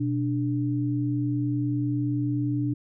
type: tone pair together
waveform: sine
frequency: 123.47 / 293.7 Hz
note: B2 / D4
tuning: 0 / 0 cents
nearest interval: octave + minor third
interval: 1500 cents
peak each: -26 dBFS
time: 0-2.74 s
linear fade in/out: 10 ms
effects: none